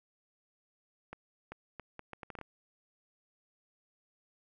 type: accelerating click train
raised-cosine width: 0.5 ms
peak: -28 dBFS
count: 10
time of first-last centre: 1.13-2.413 s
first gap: 390 ms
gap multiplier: 0.71
effects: none